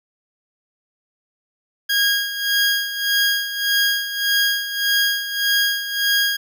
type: tone with tremolo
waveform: 20% pulse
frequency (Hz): 1633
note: G#6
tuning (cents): -30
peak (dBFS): -10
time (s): 1.89-6.37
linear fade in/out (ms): 10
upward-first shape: sine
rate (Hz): 1.7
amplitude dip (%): 70
effects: none